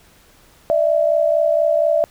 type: tone pair together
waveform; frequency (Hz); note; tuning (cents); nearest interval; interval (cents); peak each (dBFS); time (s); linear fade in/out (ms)
sine; 595.1 / 659.3; D5 / E5; +23 / 0; major second; 177; -16; 0.7-2.04; 0
effects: pink hiss -51 dBFS RMS until 2.1 s